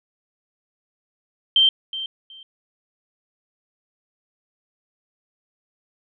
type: tone with echo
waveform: sine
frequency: 3136 Hz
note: G7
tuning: in tune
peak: -12 dBFS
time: 1.56-1.69 s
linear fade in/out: 2 ms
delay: 370 ms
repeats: 2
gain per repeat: -14 dB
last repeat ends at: 2.43 s
effects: none